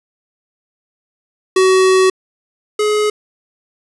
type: tone pair in turn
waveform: square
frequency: 376.1 / 422.2 Hz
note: F#4 / G#4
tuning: +28 / +29 cents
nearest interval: major second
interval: 201 cents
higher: second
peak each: -9 / -13 dBFS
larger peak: first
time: 1.56-2.1 / 2.79-3.1 s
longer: first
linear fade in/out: 5 ms
effects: resampled to 24000 Hz + 7-bit